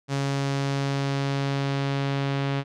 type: tone with low-pass filter sweep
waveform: sawtooth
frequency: 138.59 Hz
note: C#3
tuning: in tune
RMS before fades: -26 dBFS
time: 0.08-2.64 s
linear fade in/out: 50 ms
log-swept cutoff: 6500 to 3400 Hz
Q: 1.2
effects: none